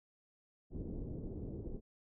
pink low-pass noise, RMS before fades -43 dBFS, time 0.7-1.81 s, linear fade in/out 50 ms, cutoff 420 Hz, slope 24 dB/octave, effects none

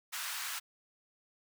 pink high-pass noise, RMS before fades -39 dBFS, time 0.12-0.6 s, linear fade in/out 20 ms, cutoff 1100 Hz, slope 24 dB/octave, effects none

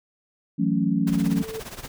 sine chord, F# minor seventh, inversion third, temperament equal, 164.81 / 185 / 220 / 277.2 Hz, E3 / F#3 / A3 / C#4, 0 / 0 / 0 / 0 cents, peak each -26 / -24 / -25 / -25 dBFS, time 0.58-1.43 s, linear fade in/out 20 ms
sine tone with exponential growth, 443 Hz, A4, 12 cents sharp, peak -28 dBFS, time 0.81-1.6 s, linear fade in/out 5 ms, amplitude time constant 170 ms
pink noise with tremolo, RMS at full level -35 dBFS, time 1.07-1.88 s, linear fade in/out 2 ms, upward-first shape sine, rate 17 Hz, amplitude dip 75%
effects none

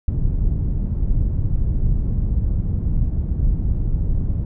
pink low-pass noise, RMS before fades -19 dBFS, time 0.08-4.45 s, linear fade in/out 2 ms, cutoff 120 Hz, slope 12 dB/octave, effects none

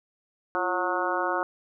harmonic tone with a mistuned harmonic, 182.2 Hz, F#3, 26 cents flat, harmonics 2 / 3 / 4 / 5 / 6 / 7 / 8, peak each -32 / -32 / -32 / -32 / -32 / -32 / -32 dBFS, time 0.55-1.43 s, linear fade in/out 0 ms, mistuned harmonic 2, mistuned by -84 cents, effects none

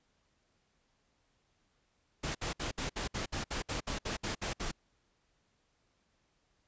pink noise bursts, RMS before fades -36 dBFS, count 14, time 2.23-4.716 s, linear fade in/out 10 ms, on 120 ms, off 62 ms, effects pink hiss -75 dBFS RMS until 6.67 s + resampled to 16000 Hz

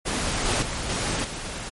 pink noise with level steps, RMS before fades -26 / -23 / -30 / -26 / -33 dBFS, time 0.05-1.7 s, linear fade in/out 20 ms, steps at 0.45 / 0.62 / 0.89 / 1.24 s, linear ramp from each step 5 ms, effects MP3 48 kbps

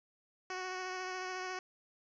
10% pulse tone with vibrato, 370 Hz, F#4, in tune, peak -30 dBFS, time 0.5-1.59 s, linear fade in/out 2 ms, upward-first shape sine, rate 14 Hz, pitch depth 16 cents each way, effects resampled to 16000 Hz + 11-bit

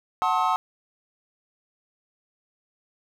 triangle chord, F# diminished seventh, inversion none, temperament just, 740 / 888 / 1065.6 / 1278.7 Hz, F#5 / A5 / C6 / Eb6, 0 / +16 / +31 / +47 cents, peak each -24 dBFS, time 0.22-0.56 s, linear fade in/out 0 ms, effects none

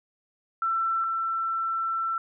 sine tone pair in turn, 1340 / 1340 Hz, E6 / E6, +28 / +28 cents, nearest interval unison, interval 0 cents, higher neither, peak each -23 / -25 dBFS, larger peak first, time 0.62-1.04 / 1.04-2.18 s, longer second, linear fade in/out 2 ms, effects none

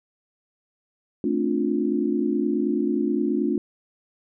sine chord, D minor seventh, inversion second, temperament just, 220.2 / 264.3 / 293.7 / 352.4 Hz, A3 / C4 / D4 / F4, +2 / +18 / 0 / +16 cents, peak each -26 / -27 / -25 / -26 dBFS, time 1.24-3.58 s, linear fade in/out 2 ms, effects none

